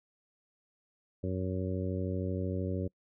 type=harmonic tone; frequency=93 Hz; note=F#2; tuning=9 cents sharp; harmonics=1 / 2 / 3 / 4 / 5 / 6; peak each=-34 / -37 / -39 / -40 / -41 / -42 dBFS; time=1.23-2.88 s; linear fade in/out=10 ms; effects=noise-tail reverb RT60 0.1 s tail -26 dB re dry